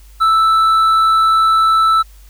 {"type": "tone with hard clipping", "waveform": "sine", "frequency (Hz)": 1318.5, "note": "E6", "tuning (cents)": 0, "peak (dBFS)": -10, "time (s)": [0.2, 2.03], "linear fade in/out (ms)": 20, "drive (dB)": 4, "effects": ["added 50 Hz sine -38 dBFS peak until 2.29 s", "white hiss -50 dBFS RMS until 2.29 s"]}